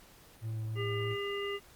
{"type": "tone with vibrato", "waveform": "triangle", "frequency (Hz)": 110.7, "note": "A2", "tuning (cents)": 11, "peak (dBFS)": -32, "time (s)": [0.41, 1.17], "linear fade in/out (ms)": 50, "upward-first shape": "sine", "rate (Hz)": 3.2, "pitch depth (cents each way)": 12}
{"type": "harmonic tone", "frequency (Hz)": 402.4, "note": "G4", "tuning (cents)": 45, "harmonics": [1, 3, 5, 7], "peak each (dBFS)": [-35, -43, -41, -42], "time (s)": [0.75, 1.6], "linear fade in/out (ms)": 50}
{"effects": ["pink hiss -58 dBFS RMS until 1.75 s", "Opus 48 kbps"]}